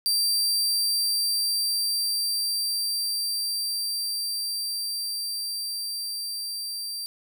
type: tone with level ramp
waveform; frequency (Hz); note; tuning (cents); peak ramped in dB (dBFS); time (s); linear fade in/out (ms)
sawtooth; 4699; D8; 0; -18 to -28; 0.06-7.06; 0
effects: none